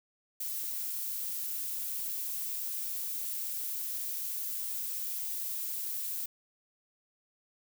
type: noise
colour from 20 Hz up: violet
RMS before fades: -36 dBFS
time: 0.4-6.26 s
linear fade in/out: 5 ms
effects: none